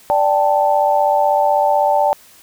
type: chord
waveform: sine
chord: D suspended fourth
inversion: none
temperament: equal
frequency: 587.3 / 784 / 880 Hz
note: D5 / G5 / A5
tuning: 0 / 0 / 0 cents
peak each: -16 dBFS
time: 0.1-2.13 s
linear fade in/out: 0 ms
effects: white hiss -46 dBFS RMS until 2.42 s